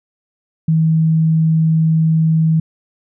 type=tone; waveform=sine; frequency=160.3 Hz; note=E3; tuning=48 cents flat; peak=-10 dBFS; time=0.68-2.6 s; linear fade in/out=5 ms; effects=none